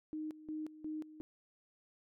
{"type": "tone with tremolo", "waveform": "sine", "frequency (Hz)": 309.4, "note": "D#4", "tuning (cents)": -10, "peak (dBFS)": -38, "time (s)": [0.13, 1.21], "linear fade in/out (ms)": 0, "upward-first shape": "square", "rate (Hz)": 2.8, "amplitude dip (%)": 80, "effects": []}